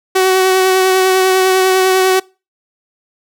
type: tone with vibrato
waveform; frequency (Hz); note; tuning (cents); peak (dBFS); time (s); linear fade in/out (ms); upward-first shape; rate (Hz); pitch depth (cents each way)
sawtooth; 375.6; F#4; +26; -5; 0.15-2.2; 10; sine; 10; 17
effects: noise-tail reverb RT60 0.3 s tail -24 dB re dry